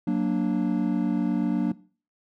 triangle chord, Gb augmented, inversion none, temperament equal, 185 / 233.1 / 293.7 Hz, Gb3 / Bb3 / D4, 0 / 0 / 0 cents, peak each -24 dBFS, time 0.07-1.72 s, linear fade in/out 5 ms, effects noise-tail reverb RT60 0.4 s tail -19 dB re dry

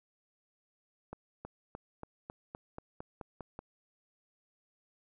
accelerating click train, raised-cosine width 1 ms, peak -28 dBFS, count 11, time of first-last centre 1.13-3.591 s, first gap 320 ms, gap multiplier 0.94, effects none

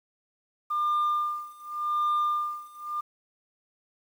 sine tone with tremolo, 1200 Hz, D6, 37 cents sharp, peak -20 dBFS, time 0.7-3.01 s, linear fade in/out 10 ms, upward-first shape sine, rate 0.87 Hz, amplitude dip 95%, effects tanh soft clip ceiling -21 dBFS + 9-bit

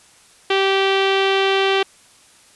sawtooth tone with low-pass filter, 388.6 Hz, G4, 15 cents flat, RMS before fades -17 dBFS, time 0.5-1.83 s, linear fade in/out 5 ms, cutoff 3200 Hz, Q 3, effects white hiss -50 dBFS RMS until 2.55 s + resampled to 24000 Hz

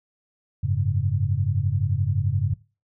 sine chord, F# suspended second, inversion none, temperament just, 92.5 / 104.06 / 138.75 Hz, F#2 / G#2 / C#3, 0 / +4 / +2 cents, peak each -25 / -24 / -25 dBFS, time 0.63-2.54 s, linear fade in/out 10 ms, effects noise-tail reverb RT60 0.3 s tail -19 dB re dry

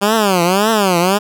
10% pulse tone with vibrato, 196 Hz, G3, in tune, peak -3 dBFS, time 0.01-1.19 s, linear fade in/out 20 ms, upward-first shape triangle, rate 1.8 Hz, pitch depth 270 cents each way, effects none

